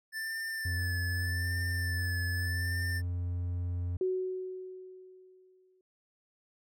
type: tone with vibrato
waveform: square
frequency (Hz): 1760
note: A6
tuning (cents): 0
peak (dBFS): -35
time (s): 0.12-3.02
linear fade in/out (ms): 50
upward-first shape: sine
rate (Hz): 0.83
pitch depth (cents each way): 35
type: tone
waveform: triangle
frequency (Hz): 88.2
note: F2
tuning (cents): +18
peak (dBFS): -29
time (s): 0.65-3.97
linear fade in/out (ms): 5
type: tone with exponential decay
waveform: sine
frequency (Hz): 371.8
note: F#4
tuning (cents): +8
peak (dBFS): -26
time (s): 4.01-5.81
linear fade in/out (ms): 2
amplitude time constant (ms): 390
effects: none